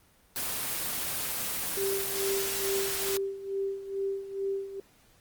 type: noise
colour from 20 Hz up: white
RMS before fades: -32 dBFS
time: 0.36-3.17 s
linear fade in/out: 0 ms
type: tone with tremolo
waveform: sine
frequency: 392 Hz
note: G4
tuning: in tune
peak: -27 dBFS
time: 1.77-4.8 s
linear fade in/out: 2 ms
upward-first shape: sine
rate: 2.3 Hz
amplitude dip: 75%
effects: pink hiss -62 dBFS RMS until 5.2 s + Opus 24 kbps